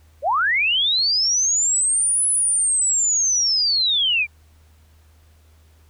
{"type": "linear two-way sweep", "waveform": "sine", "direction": "up then down", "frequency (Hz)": [495.4, 10220, 2297], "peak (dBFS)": -16, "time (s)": [0.22, 4.27], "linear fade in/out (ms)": 50, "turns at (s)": 2.27, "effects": ["added 78 Hz sine -50 dBFS peak until 5.89 s", "pink hiss -60 dBFS RMS until 5.89 s"]}